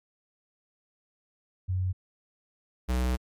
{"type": "tone pair in turn", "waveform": ["sine", "square"], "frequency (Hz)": [92.5, 62.51], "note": ["F#2", "B1"], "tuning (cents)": [0, 22], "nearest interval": "perfect fifth", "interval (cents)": 678, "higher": "first", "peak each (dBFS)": -25, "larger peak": "neither", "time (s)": [[1.68, 1.93], [2.88, 3.17]], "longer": "second", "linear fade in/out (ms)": 20, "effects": ["MP3 96 kbps"]}